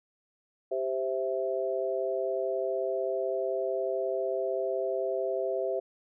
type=chord; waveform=sine; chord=C major; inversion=second; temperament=equal; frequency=392 / 523.3 / 659.3 Hz; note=G4 / C5 / E5; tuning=0 / 0 / 0 cents; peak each=-32 dBFS; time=0.71-5.8 s; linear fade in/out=10 ms; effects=none